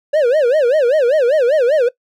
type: tone with vibrato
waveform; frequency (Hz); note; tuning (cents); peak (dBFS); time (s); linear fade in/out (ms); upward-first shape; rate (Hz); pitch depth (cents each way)
triangle; 544; C#5; -33; -8; 0.13-1.89; 10; sine; 5.1; 260
effects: noise-tail reverb RT60 0.1 s tail -19 dB re dry